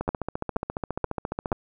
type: two click trains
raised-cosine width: 1 ms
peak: -14 / -10 dBFS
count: 23 / 4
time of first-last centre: 0.01-1.527 / 0.09-1.519 s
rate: 14.5 / 2.1 Hz
effects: none